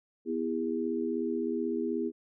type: chord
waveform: sine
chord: E major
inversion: second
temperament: equal with one note detuned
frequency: 246.9 / 329.6 / 405.8 Hz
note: B3 / E4 / G#4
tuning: 0 / 0 / -40 cents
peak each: -33 dBFS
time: 0.25-2.12 s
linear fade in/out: 50 ms
effects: none